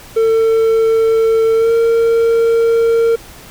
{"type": "tone with pitch glide", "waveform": "triangle", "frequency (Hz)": [449.1, 459.6], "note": ["A4", "A#4"], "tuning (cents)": [35, -25], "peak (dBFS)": -7, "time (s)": [0.16, 3.16], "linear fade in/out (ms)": 10, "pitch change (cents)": 40, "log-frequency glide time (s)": [1.56, 1.71], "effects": ["pink hiss -37 dBFS RMS until 3.5 s"]}